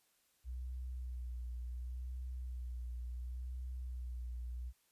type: tone with vibrato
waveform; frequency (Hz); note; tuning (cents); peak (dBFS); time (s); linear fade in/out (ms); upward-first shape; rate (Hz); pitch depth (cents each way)
sine; 61.74; B1; 0; -40; 0.44-4.73; 50; sine; 0.7; 37
effects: white hiss -75 dBFS RMS until 4.91 s + resampled to 32000 Hz